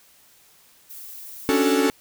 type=noise; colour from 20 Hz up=violet; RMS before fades=-39 dBFS; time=0.89-1.75 s; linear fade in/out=20 ms
type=chord; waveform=45% pulse; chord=D major seventh; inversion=third; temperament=equal; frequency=277.2 / 293.7 / 370 / 440 Hz; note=C#4 / D4 / F#4 / A4; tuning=0 / 0 / 0 / 0 cents; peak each=-21 / -25 / -25 / -22 dBFS; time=1.49-1.9 s; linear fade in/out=0 ms
effects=white hiss -55 dBFS RMS until 2 s